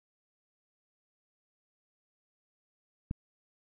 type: click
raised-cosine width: 5 ms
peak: -21 dBFS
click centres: 3.111 s
effects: none